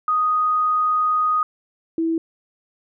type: tone pair in turn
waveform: sine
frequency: 1244.5 / 327.4 Hz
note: D#6 / E4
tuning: 0 / -12 cents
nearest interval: octave + major seventh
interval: 2312 cents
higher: first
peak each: -16 / -18 dBFS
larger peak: first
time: 0.08-1.43 / 1.98-2.18 s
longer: first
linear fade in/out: 2 ms
effects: none